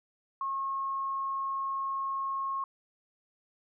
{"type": "tone", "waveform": "sine", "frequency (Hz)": 1085, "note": "C#6", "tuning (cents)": -37, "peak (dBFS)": -30, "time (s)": [0.41, 2.64], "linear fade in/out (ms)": 2, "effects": []}